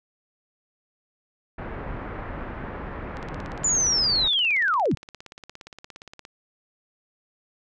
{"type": "low-pass noise", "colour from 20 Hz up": "pink", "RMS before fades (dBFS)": -34, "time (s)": [1.58, 4.28], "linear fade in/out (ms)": 5, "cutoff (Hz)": 1900, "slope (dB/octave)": 24}
{"type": "click train", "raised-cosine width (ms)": 0.2, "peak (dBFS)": -24, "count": 54, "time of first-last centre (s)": [3.17, 6.251], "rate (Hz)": 17.2}
{"type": "linear sweep", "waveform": "sine", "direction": "down", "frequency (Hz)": [7120, 73.42], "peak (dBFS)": -19, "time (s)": [3.64, 4.95], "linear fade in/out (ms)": 5}
{"effects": []}